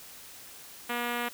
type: tone with notch filter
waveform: 5% pulse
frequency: 240 Hz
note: B3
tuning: 49 cents flat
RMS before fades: -32 dBFS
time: 0.89-1.29 s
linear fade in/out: 10 ms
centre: 6200 Hz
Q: 0.82
effects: white hiss -48 dBFS RMS until 1.33 s